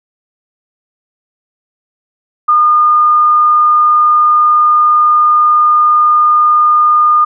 sine tone, 1217 Hz, D#6, 39 cents flat, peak -5 dBFS, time 2.48-7.25 s, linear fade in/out 10 ms, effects none

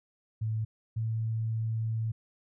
sine tone pair in turn, 110 / 111.92 Hz, A2 / A2, 0 / +30 cents, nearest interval unison, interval 30 cents, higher second, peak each -28 dBFS, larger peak neither, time 0.41-0.65 / 0.96-2.12 s, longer second, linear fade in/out 10 ms, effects none

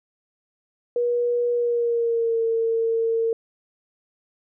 sine tone with pitch glide, 481.4 to 454.9 Hz, B4 to A#4, -44 to -42 cents, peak -19 dBFS, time 0.96-3.33 s, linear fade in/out 2 ms, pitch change -98 cents, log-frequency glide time 1.52-2.42 s, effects none

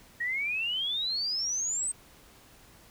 sine exponential sweep, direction up, 1864.7 to 8390 Hz, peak -28 dBFS, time 0.2-1.92 s, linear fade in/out 10 ms, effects pink hiss -56 dBFS RMS until 2.9 s

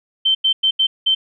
sine tone bursts at uneven times, 3105 Hz, G7, 17 cents flat, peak -12 dBFS, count 5, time 0.25-0.35 / 0.44-0.53 / 0.63-0.71 / 0.79-0.87 / 1.06-1.15 s, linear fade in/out 10 ms, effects none

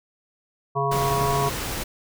harmonic tone, 138.59 Hz, C#3, in tune, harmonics 1 / 3 / 5 / 7 / 8, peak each -27 / -27 / -27 / -27 / -27 dBFS, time 0.75-1.5 s, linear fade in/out 20 ms
pink noise, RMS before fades -29 dBFS, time 0.91-1.84 s, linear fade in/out 10 ms
effects none

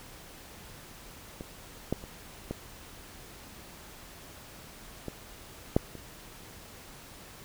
clicks, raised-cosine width 2 ms, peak -25 / -14 / -30 / -19 / -22 / -8 / -29 dBFS, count 7, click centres 1.409 / 1.926 / 2.039 / 2.51 / 5.083 / 5.765 / 5.953 s, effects pink hiss -49 dBFS RMS until 7.44 s

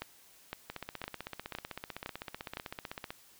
two click trains, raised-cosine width 0.3 ms, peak -23 / -21 dBFS, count 39 / 6, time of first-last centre 0.7-3.105 / 0.02-2.571 s, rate 15.8 / 1.96 Hz, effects white hiss -60 dBFS RMS until 3.39 s

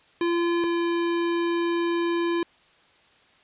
square tone pair in turn, 342.2 / 340.9 Hz, F4 / F4, -35 / -42 cents, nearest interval unison, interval 7 cents, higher first, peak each -22 / -23 dBFS, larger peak first, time 0.21-0.64 / 0.64-2.43 s, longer second, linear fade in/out 2 ms, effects white hiss -58 dBFS RMS until 3.43 s + resampled to 8000 Hz

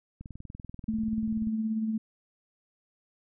click train, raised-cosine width 5 ms, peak -29 dBFS, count 27, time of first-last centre 0.21-1.472 s, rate 20.6 Hz
sine tone with tremolo, 220 Hz, A3, in tune, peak -25 dBFS, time 0.88-1.98 s, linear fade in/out 5 ms, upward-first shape sine, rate 17 Hz, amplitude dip 40%
effects none

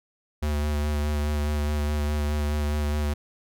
square tone with vibrato, 74.2 Hz, D2, 18 cents sharp, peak -24 dBFS, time 0.42-3.14 s, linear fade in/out 10 ms, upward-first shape sine, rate 4.8 Hz, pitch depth 19 cents each way, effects none

